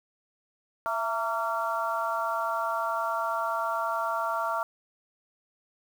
harmonic tone with a mistuned harmonic, 229.3 Hz, A#3, 28 cents flat, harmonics 3 / 4 / 5 / 6, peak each -32 / -32 / -32 / -32 dBFS, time 0.86-4.63 s, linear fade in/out 0 ms, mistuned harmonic 3, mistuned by -55 cents, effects 8-bit

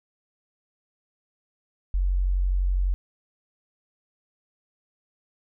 sine tone, 45.97 Hz, F#1, 10 cents flat, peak -20 dBFS, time 1.94-2.94 s, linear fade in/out 0 ms, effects none

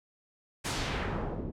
pink noise with low-pass filter sweep, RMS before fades -34 dBFS, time 0.64-1.52 s, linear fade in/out 20 ms, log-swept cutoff 10000 to 290 Hz, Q 1, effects none

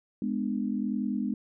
sine chord, G# diminished, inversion none, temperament just, 207.7 / 249.2 / 299 Hz, G#3 / B3 / D4, 0 / +16 / +31 cents, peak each -30 / -31 / -35 dBFS, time 0.22-1.34 s, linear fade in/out 2 ms, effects none

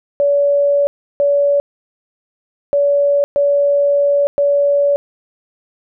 sine tone bursts at uneven times, 570 Hz, C#5, 48 cents sharp, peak -10 dBFS, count 5, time 0.2-0.87 / 1.2-1.6 / 2.73-3.24 / 3.36-4.27 / 4.38-4.96 s, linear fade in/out 0 ms, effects none

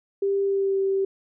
sine tone with pitch glide, 395.6 to 388.4 Hz, G4 to G4, +16 to -16 cents, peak -20 dBFS, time 0.22-1.05 s, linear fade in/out 5 ms, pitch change -32 cents, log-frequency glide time 0.43-0.79 s, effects none

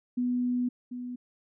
sine tone pair in turn, 246.9 / 246.9 Hz, B3 / B3, 0 / 0 cents, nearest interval unison, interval 0 cents, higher neither, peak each -25 / -34 dBFS, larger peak first, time 0.17-0.69 / 0.91-1.16 s, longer first, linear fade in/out 10 ms, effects none

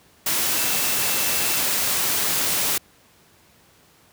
sine tone in noise, 2667 Hz, E7, 20 cents sharp, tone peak -33 dBFS, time 0.56-1.6 s, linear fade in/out 5 ms, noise white, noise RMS -22 dBFS, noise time 0.26-2.78 s, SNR -14 dB, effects pink hiss -55 dBFS RMS until 4.12 s + high-pass 80 Hz 12 dB/octave

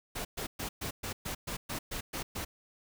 pink noise bursts, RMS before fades -37 dBFS, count 11, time 0.15-2.45 s, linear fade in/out 10 ms, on 100 ms, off 120 ms, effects none

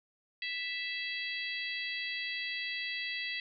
harmonic tone, 659.3 Hz, E5, in tune, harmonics 3 / 4 / 5 / 6 / 7, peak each -38 / -40 / -42 / -44 / -45 dBFS, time 0.42-3.4 s, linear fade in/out 2 ms, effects none

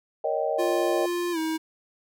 sine chord, Eb dominant seventh, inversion second, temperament just, 466.7 / 560 / 622.3 / 777.8 Hz, Bb4 / Db5 / Eb5 / G5, +2 / +18 / 0 / -14 cents, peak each -30 / -29 / -27 / -31 dBFS, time 0.24-1.06 s, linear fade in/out 5 ms
square tone with pitch glide, 349.9 to 319 Hz, F4 to D#4, +3 to +43 cents, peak -26 dBFS, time 0.58-1.58 s, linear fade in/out 20 ms, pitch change -160 cents, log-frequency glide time 1.32-1.38 s
effects none

